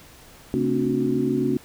sine tone cluster, 137.2 / 229.6 / 268.7 / 295.9 / 366.2 Hz, C#3 / A#3 / C4 / D4 / F#4, -17 / -26 / +46 / +13 / -18 cents, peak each -30 / -26 / -24 / -28 / -25 dBFS, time 0.54-1.57 s, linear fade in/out 0 ms, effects pink hiss -48 dBFS RMS until 1.64 s

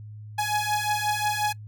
sawtooth beating tone pair, 836 / 841.6 Hz, G#5 / G#5, +11 / +23 cents, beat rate 5.6 Hz, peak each -23 dBFS, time 0.38-1.53 s, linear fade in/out 10 ms, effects noise-tail reverb RT60 0.1 s tail -23 dB re dry + added 106 Hz sine -38 dBFS peak until 1.67 s

